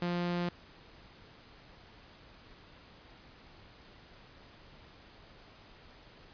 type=tone; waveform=sawtooth; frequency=175.1 Hz; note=F3; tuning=5 cents sharp; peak=-27 dBFS; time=0.02-0.49 s; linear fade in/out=2 ms; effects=pink hiss -56 dBFS RMS until 6.33 s + resampled to 11025 Hz